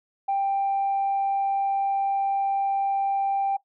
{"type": "tone", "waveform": "sine", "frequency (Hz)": 788, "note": "G5", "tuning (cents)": 9, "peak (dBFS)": -20, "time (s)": [0.28, 3.57], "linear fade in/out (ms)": 10, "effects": ["noise-tail reverb RT60 0.1 s tail -17 dB re dry", "tanh soft clip ceiling -18 dBFS"]}